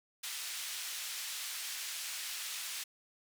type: band-pass noise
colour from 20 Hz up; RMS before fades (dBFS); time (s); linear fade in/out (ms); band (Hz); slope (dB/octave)
pink; -41; 0.23-2.84; 10; 2500 to 14000; 12
effects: none